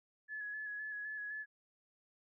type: tone with vibrato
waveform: sine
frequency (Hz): 1700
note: G#6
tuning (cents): +40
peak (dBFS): -40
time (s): 0.28-1.46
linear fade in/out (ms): 50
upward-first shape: square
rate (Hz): 3.9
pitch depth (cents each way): 23
effects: none